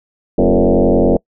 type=tone with frequency modulation; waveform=sine; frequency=110 Hz; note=A2; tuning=in tune; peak=-8 dBFS; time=0.38-1.17 s; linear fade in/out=5 ms; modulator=90.5 Hz; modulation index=5.8; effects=noise-tail reverb RT60 0.1 s tail -26 dB re dry